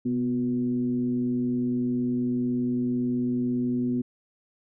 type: tone with frequency modulation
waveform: sine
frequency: 246.9 Hz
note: B3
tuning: in tune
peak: -23 dBFS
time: 0.05-4.02 s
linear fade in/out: 10 ms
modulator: 118 Hz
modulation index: 0.53
effects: none